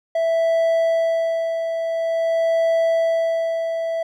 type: tone with tremolo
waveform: triangle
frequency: 659.3 Hz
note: E5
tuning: in tune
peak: -13 dBFS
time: 0.15-4.03 s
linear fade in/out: 5 ms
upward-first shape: sine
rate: 0.48 Hz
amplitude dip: 50%
effects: none